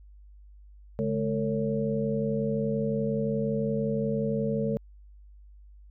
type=tone cluster; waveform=sine; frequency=142 / 213.5 / 452.4 / 558 Hz; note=C#3 / G#3 / A4 / C#5; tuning=+42 / +48 / +48 / +11 cents; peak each=-32 / -29 / -30 / -33 dBFS; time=0.99-4.77 s; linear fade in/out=0 ms; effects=added 50 Hz sine -48 dBFS peak until 5.9 s